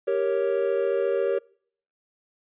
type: chord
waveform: triangle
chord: G diminished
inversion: none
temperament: equal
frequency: 392 / 466.2 / 554.4 Hz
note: G4 / Bb4 / Db5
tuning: 0 / 0 / 0 cents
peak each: -24 dBFS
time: 0.07-1.39 s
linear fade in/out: 10 ms
effects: noise-tail reverb RT60 0.6 s tail -26 dB re dry + resampled to 8000 Hz